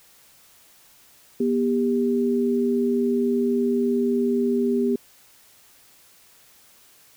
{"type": "tone pair together", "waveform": "sine", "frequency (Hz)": [242, 398.4], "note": ["B3", "G4"], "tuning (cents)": [-35, 28], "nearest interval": "major sixth", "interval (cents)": 863, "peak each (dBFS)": [-21, -22], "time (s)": [1.4, 4.96], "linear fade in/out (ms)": 5, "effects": ["white hiss -54 dBFS RMS until 7.16 s"]}